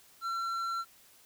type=tone with tanh clipping; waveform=triangle; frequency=1356 Hz; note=E6; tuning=49 cents sharp; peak=-33 dBFS; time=0.21-0.85 s; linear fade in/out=50 ms; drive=12 dB; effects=white hiss -60 dBFS RMS until 1.25 s